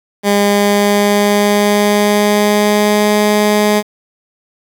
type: tone with pitch glide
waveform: 15% pulse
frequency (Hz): 203 to 209.3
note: G#3 to G#3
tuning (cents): -39 to +14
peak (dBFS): -3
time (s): 0.23-3.83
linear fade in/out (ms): 50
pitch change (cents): +53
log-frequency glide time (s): 0.34-3.15
effects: 7-bit